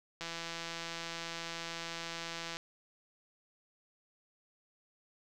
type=click train; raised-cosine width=0.2 ms; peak=-23 dBFS; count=395; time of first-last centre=0.21-2.569 s; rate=167 Hz; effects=none